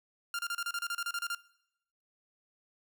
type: tone bursts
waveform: sawtooth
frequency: 1396.9 Hz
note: F6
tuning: in tune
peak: -29 dBFS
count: 13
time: 0.34-1.349 s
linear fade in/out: 2 ms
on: 49 ms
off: 31 ms
effects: noise-tail reverb RT60 0.8 s tail -21 dB re dry